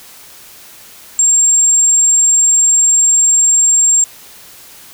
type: tone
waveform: sine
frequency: 7430 Hz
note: A#8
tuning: 7 cents flat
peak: -7 dBFS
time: 1.19-4.04 s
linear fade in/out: 2 ms
effects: white hiss -38 dBFS RMS until 4.93 s